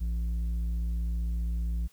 square tone with low-pass filter, 57.6 Hz, A#1, 20 cents flat, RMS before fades -30 dBFS, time 0-1.88 s, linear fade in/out 20 ms, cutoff 120 Hz, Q 1.5, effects white hiss -63 dBFS RMS until 1.92 s

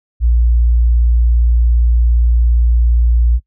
sine tone, 58.7 Hz, A#1, 13 cents sharp, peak -7 dBFS, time 0.2-3.4 s, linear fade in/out 50 ms, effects noise-tail reverb RT60 0.1 s tail -22 dB re dry + tanh soft clip ceiling -3 dBFS

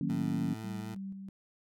sine chord, D# minor seventh, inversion none, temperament equal, 155.56 / 185 / 233.1 / 277.2 Hz, D#3 / F#3 / A#3 / C#4, 0 / 0 / 0 / 0 cents, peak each -35 dBFS, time 0.01-0.54 s, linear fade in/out 2 ms
20% pulse tone with vibrato, 109.9 Hz, A2, 2 cents flat, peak -35 dBFS, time 0.09-0.95 s, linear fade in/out 10 ms, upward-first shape triangle, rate 4 Hz, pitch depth 23 cents each way
sine tone with tremolo, 194.2 Hz, G3, 16 cents flat, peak -37 dBFS, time 0.64-1.29 s, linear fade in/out 2 ms, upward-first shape square, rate 3.1 Hz, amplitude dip 40%
effects none

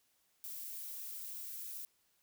violet noise, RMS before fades -45 dBFS, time 0.44-1.85 s, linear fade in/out 0 ms, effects white hiss -75 dBFS RMS until 2.22 s

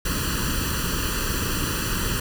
pink noise with comb filter, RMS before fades -25 dBFS, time 0.05-2.2 s, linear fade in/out 5 ms, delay 0.68 ms, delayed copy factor +0.9, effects none

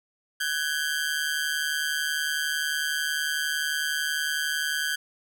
sawtooth ring-modulated tone, 1582 Hz, G6, 15 cents sharp, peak -19 dBFS, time 0.4-4.96 s, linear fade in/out 10 ms, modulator 75.5 Hz, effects none

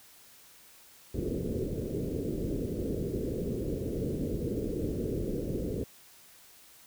white low-pass noise, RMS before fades -33 dBFS, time 1.14-5.84 s, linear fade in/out 5 ms, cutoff 480 Hz, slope 48 dB/octave, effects white hiss -56 dBFS RMS until 6.86 s

